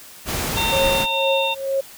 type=noise; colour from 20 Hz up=pink; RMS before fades=-24 dBFS; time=0.25-1.07 s; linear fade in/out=50 ms
type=harmonic tone; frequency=910 Hz; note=A#5; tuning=42 cents flat; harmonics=1 / 3 / 4; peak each=-24 / -24 / -24 dBFS; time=0.56-1.55 s; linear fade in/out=20 ms
type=tone with tremolo; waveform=sine; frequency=543 Hz; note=C#5; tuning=36 cents flat; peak=-16 dBFS; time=0.72-1.81 s; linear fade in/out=10 ms; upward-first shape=triangle; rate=2.1 Hz; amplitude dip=90%
effects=white hiss -42 dBFS RMS until 1.97 s